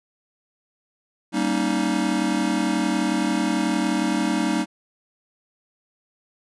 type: chord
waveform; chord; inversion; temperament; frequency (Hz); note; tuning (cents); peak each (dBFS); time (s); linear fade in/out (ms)
square; Eb dominant seventh; first; just; 194.45 / 233.3 / 280 / 311.1; G3 / Bb3 / Db4 / Eb4; -14 / +2 / +18 / 0; -27 / -27 / -28 / -25; 1.32-4.66; 50
effects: resampled to 24000 Hz